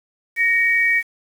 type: tone pair together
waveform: sine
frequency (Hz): 1864.7 / 2269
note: A#6 / C#7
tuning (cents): 0 / +40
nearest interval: minor third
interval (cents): 340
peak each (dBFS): -17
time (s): 0.36-1.03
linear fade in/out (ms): 50
effects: 7-bit